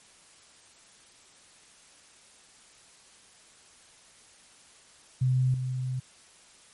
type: tone with level steps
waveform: sine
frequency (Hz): 128.4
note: C3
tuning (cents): -32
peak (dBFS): -21 / -28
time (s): 5.21-6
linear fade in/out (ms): 10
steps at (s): 5.54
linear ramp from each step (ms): 2
effects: white hiss -56 dBFS RMS until 6.73 s + MP3 48 kbps